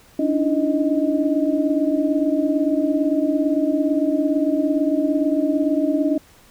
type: tone cluster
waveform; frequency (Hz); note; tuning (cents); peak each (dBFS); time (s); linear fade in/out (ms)
sine; 284.6 / 302.3 / 331.3 / 625; C#4 / D#4 / E4 / D#5; +46 / -50 / +9 / +8; -20 / -21 / -26 / -24; 0.19-6.18; 5
effects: pink hiss -51 dBFS RMS until 6.5 s